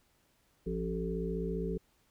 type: harmonic tone with a mistuned harmonic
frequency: 55 Hz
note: A1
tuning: in tune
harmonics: 1 / 3 / 5 / 7 / 8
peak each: -39 / -36 / -44 / -39 / -38 dBFS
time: 0.66-1.78 s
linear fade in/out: 10 ms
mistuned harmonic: 3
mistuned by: +100 cents
effects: pink hiss -71 dBFS RMS until 2.1 s